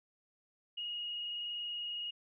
sine tone with frequency modulation, 2877 Hz, F#7, 49 cents flat, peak -37 dBFS, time 0.77-2.11 s, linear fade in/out 10 ms, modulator 21.4 Hz, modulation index 1.1, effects none

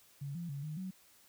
sine tone with pitch steps, 140.6 / 171.2 / 140.5 / 153.3 / 187.2 Hz, C#3 / F3 / C#3 / D#3 / F#3, +25 / -34 / +24 / -25 / +20 cents, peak -38 dBFS, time 0.21-0.91 s, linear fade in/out 10 ms, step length 140 ms, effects white hiss -64 dBFS RMS until 1.28 s

